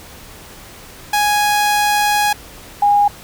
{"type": "tone pair in turn", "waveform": ["sawtooth", "sine"], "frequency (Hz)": [830.6, 817.7], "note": ["G#5", "G#5"], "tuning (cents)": [0, -27], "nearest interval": "unison", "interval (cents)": 27, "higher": "first", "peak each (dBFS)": -9, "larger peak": "neither", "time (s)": [[1.13, 2.33], [2.82, 3.08]], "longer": "first", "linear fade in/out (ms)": 5, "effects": ["pink hiss -38 dBFS RMS until 3.23 s"]}